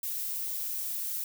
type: noise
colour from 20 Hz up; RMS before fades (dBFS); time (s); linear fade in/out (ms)
violet; -34; 0.03-1.24; 2
effects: none